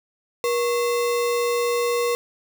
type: tone with sample-and-hold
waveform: sine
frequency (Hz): 478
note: A#4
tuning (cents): +43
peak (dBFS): -19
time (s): 0.44-2.15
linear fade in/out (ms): 0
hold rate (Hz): 1575
effects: none